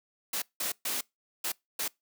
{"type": "noise bursts at uneven times", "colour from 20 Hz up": "white", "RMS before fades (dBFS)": -32, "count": 5, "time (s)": [[0.33, 0.42], [0.6, 0.72], [0.85, 1.01], [1.44, 1.52], [1.79, 1.88]], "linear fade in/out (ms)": 5, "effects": ["noise-tail reverb RT60 0.2 s tail -25 dB re dry", "high-pass 200 Hz 12 dB/octave"]}